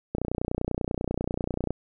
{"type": "click train", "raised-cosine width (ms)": 2, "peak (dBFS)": -14, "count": 48, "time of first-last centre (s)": [0.15, 1.706], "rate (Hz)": 30.2, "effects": []}